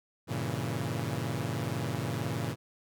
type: chord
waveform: sawtooth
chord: G diminished seventh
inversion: none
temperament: equal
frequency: 98 / 116.54 / 138.59 / 164.81 Hz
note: G2 / Bb2 / Db3 / Fb3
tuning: 0 / 0 / 0 / 0 cents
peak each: -35 / -31 / -32 / -34 dBFS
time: 0.27-2.56 s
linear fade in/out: 50 ms
effects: none